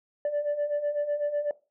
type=beating tone pair; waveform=sine; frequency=580 / 588 Hz; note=D5 / D5; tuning=-22 / +2 cents; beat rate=8 Hz; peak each=-30 / -25 dBFS; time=0.25-1.51 s; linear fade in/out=2 ms; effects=noise-tail reverb RT60 0.3 s tail -20 dB re dry + tanh soft clip ceiling -22 dBFS